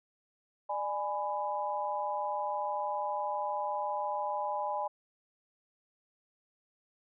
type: chord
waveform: sine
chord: G# diminished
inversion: second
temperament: just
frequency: 598 / 830.6 / 996.7 Hz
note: D5 / G#5 / B5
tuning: +31 / 0 / +16 cents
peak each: -37 / -34 / -36 dBFS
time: 0.69-4.88 s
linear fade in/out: 10 ms
effects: none